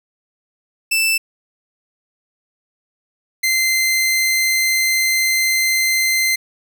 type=tone pair in turn; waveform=sawtooth; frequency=2649 / 2076 Hz; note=E7 / C7; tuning=+8 / -14 cents; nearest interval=major third; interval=422 cents; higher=first; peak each=-11 dBFS; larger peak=neither; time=0.91-1.18 / 3.43-6.36 s; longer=second; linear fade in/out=10 ms; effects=none